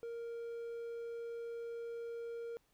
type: tone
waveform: triangle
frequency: 466.2 Hz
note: A#4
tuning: in tune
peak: -39 dBFS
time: 0.03-2.57 s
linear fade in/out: 0 ms
effects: pink hiss -75 dBFS RMS until 2.73 s